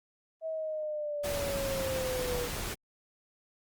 sine linear sweep, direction down, 647 to 480.7 Hz, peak -32 dBFS, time 0.41-2.49 s, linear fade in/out 50 ms
pink noise, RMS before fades -36 dBFS, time 1.23-2.75 s, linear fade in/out 20 ms
effects Opus 32 kbps

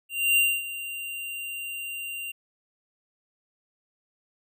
square tone with ADSR envelope, 2777 Hz, F7, 10 cents flat, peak -18 dBFS, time 0.09-2.32 s, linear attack 280 ms, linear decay 250 ms, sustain -15 dB, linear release 11 ms, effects none

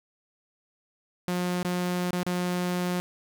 sawtooth tone with dropouts, 178.8 Hz, F3, 41 cents sharp, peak -22 dBFS, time 1.28-3 s, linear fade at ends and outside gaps 0 ms, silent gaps 1.629-1.648 / 2.108-2.131 / 2.232-2.265 s, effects none

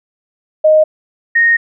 sine tone pair in turn, 621 / 1857.2 Hz, D#5 / A#6, -3 / -7 cents, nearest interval octave + perfect fifth, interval 1896 cents, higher second, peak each -5 / -7 dBFS, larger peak first, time 0.64-0.84 / 1.35-1.57 s, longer second, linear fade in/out 10 ms, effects none

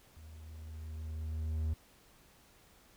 triangle tone with level ramp, 78.6 Hz, D#2, 18 cents sharp, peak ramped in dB -48 to -28 dBFS, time 0.16-1.74 s, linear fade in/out 10 ms, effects pink hiss -63 dBFS RMS until 2.96 s

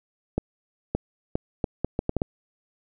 accelerating click train, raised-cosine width 2 ms, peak -10 dBFS, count 9, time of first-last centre 0.38-2.219 s, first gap 570 ms, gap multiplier 0.71, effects none

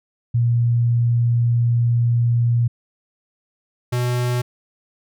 sine / square tone pair in turn, 118.6 / 123.1 Hz, A#2 / B2, +30 / -5 cents, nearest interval minor second, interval 65 cents, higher second, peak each -14 / -19 dBFS, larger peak first, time 0.34-2.68 / 3.92-4.42 s, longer first, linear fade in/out 10 ms, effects none

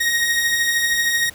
sawtooth beating tone pair, 1863 / 1876 Hz, A#6 / A#6, -2 / +11 cents, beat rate 13 Hz, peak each -22 / -14 dBFS, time 0-1.3 s, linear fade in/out 10 ms, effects pink hiss -44 dBFS RMS until 1.34 s

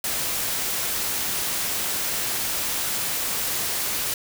white noise, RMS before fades -26 dBFS, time 0.04-4.14 s, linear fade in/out 2 ms, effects none

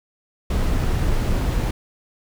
brown noise, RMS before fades -20 dBFS, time 0.5-1.71 s, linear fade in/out 5 ms, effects none

